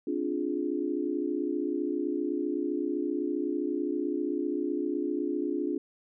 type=chord; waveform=sine; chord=D half-diminished seventh; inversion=third; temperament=equal with one note detuned; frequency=261.6 / 293.7 / 349.2 / 417.2 Hz; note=C4 / D4 / F4 / Ab4; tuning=0 / 0 / 0 / +8 cents; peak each=-36 / -31 / -32 / -36 dBFS; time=0.07-5.78 s; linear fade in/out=5 ms; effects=none